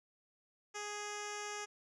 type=tone with low-pass filter; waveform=10% pulse; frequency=415.3 Hz; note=G#4; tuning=in tune; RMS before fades=-43 dBFS; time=0.74-1.66 s; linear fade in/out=20 ms; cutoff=6900 Hz; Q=2.3; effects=none